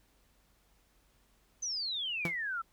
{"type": "exponential sweep", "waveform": "sine", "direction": "down", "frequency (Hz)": [6240, 1303], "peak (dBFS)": -33, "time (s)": [1.62, 2.62], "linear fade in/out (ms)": 10}
{"type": "tone with exponential decay", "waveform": "sawtooth", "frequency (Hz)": 169.6, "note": "E3", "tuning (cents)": 50, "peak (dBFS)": -25, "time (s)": [2.25, 2.36], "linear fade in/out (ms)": 2, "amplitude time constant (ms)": 22}
{"effects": ["added 48 Hz sine -70 dBFS peak until 2.72 s", "pink hiss -70 dBFS RMS until 2.72 s"]}